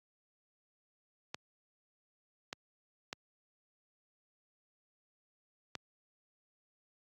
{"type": "clicks", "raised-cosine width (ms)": 0.2, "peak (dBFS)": -21, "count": 4, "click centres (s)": [1.345, 2.529, 3.129, 5.753], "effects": ["high-pass 100 Hz 12 dB/octave", "AAC 48 kbps"]}